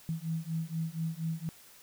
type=beating tone pair; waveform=sine; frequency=160.5 / 164.7 Hz; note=E3 / E3; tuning=-46 / -1 cents; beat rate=4.2 Hz; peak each=-35 / -35 dBFS; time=0.09-1.49 s; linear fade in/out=0 ms; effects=white hiss -56 dBFS RMS until 1.82 s

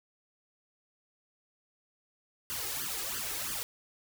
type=noise with flanger; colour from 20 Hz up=white; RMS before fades=-36 dBFS; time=2.5-3.63 s; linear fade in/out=0 ms; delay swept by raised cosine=0.63 to 2.43 ms; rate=3 Hz; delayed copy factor=+1; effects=none

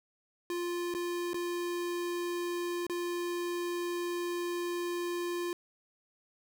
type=tone with dropouts; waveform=square; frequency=349.2 Hz; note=F4; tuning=in tune; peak=-33 dBFS; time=0.5-5.53 s; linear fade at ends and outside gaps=1 ms; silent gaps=0.94-0.948 / 1.333-1.343 / 2.867-2.897 s; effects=none

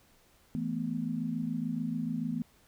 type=chord; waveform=sine; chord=E suspended fourth; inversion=none; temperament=equal; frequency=164.81 / 220 / 246.9 Hz; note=E3 / A3 / B3; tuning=0 / 0 / 0 cents; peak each=-36 / -35 / -34 dBFS; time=0.55-2.42 s; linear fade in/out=0 ms; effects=pink hiss -64 dBFS RMS until 2.67 s

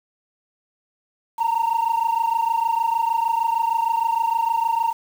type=tone pair together; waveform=sine; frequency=905.8 / 932.3 Hz; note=A#5 / A#5; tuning=-50 / 0 cents; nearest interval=unison; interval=50 cents; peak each=-19 / -19 dBFS; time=1.38-4.93 s; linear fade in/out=20 ms; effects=tanh soft clip ceiling -15 dBFS + 7-bit

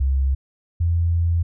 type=tone pair in turn; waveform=sine; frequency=67.2 / 84.67 Hz; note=C2 / E2; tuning=+47 / +47 cents; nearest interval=major third; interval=400 cents; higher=second; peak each=-16 dBFS; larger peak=neither; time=0-0.35 / 0.8-1.43 s; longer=second; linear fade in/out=10 ms; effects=none

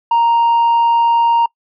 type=tone with tanh clipping; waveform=sine; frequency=932.3 Hz; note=A#5; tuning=in tune; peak=-10 dBFS; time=0.11-1.46 s; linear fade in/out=5 ms; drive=2 dB; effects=noise-tail reverb RT60 0.1 s tail -25 dB re dry

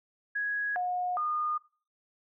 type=tone with pitch steps; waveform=sine; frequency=1664 / 722 / 1221 Hz; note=G#6 / F#5 / D#6; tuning=+3 / -43 / -33 cents; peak=-28 dBFS; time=0.35-1.58 s; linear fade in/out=10 ms; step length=410 ms; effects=noise-tail reverb RT60 0.4 s tail -20 dB re dry

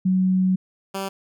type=tone pair in turn; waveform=sine / 10% pulse; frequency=186.3 / 194.19 Hz; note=F#3 / G3; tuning=+12 / -16 cents; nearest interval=minor second; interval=72 cents; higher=second; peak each=-16 / -18 dBFS; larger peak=first; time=0.05-0.56 / 0.94-1.09 s; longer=first; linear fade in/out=10 ms; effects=none

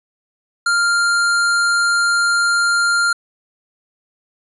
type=tone; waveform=square; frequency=1396.9 Hz; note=F6; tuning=in tune; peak=-14 dBFS; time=0.66-3.13 s; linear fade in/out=5 ms; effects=resampled to 24000 Hz + 9-bit

